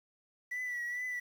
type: tone with vibrato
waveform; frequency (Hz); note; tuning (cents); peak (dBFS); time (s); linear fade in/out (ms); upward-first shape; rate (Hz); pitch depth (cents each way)
triangle; 1959; B6; -15; -32; 0.51-1.2; 10; triangle; 2.3; 48
effects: tanh soft clip ceiling -30 dBFS + 10-bit